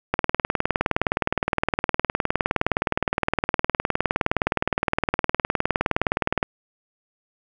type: click train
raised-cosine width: 0.5 ms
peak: -4 dBFS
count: 123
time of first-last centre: 0.14-6.429 s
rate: 19.4 Hz
effects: none